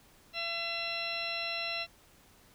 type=harmonic tone; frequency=675 Hz; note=E5; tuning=41 cents sharp; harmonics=1 / 2 / 3 / 4 / 5 / 6 / 8; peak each=-41 / -45 / -44 / -36 / -46 / -39 / -46 dBFS; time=0.33-1.87 s; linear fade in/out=50 ms; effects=pink hiss -61 dBFS RMS until 2.54 s